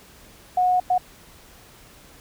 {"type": "tone bursts at uneven times", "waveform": "sine", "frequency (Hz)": 729, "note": "F#5", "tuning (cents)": -26, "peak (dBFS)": -16, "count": 2, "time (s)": [[0.57, 0.8], [0.9, 0.98]], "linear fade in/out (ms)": 5, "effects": ["pink hiss -49 dBFS RMS until 2.2 s"]}